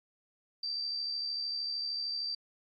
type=tone with amplitude modulation; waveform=sine; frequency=4675 Hz; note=D8; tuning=9 cents flat; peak=-31 dBFS; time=0.63-2.35 s; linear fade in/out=5 ms; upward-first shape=sine; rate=73.2 Hz; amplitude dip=40%; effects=AAC 32 kbps